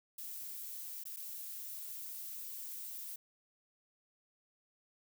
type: noise with dropouts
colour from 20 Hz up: violet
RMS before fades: -45 dBFS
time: 0.18-3.16 s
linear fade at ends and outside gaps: 5 ms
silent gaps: 1.038-1.053 / 1.163-1.169 s
effects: none